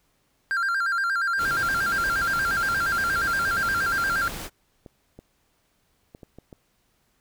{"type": "tone with vibrato", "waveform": "triangle", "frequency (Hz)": 1480, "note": "F#6", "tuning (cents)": 0, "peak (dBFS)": -20, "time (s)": [0.51, 4.28], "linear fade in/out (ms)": 0, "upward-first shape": "square", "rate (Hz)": 8.5, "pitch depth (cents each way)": 120}
{"type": "noise", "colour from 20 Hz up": "pink", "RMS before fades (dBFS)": -35, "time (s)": [1.37, 4.5], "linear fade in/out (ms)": 50}
{"type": "clicks", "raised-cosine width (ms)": 2, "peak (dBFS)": -29, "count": 8, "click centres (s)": [4.096, 4.151, 4.862, 5.19, 6.149, 6.232, 6.386, 6.528]}
{"effects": ["pink hiss -68 dBFS RMS until 7.2 s"]}